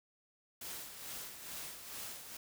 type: noise with tremolo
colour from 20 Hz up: white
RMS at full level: -44 dBFS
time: 0.61-2.37 s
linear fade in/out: 5 ms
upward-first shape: sine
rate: 2.3 Hz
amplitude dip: 55%
effects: none